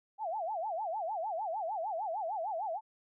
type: tone with vibrato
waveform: sine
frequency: 755 Hz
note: F#5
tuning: 35 cents sharp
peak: -33 dBFS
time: 0.18-2.81 s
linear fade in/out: 50 ms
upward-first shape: sine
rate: 6.6 Hz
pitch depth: 280 cents each way
effects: none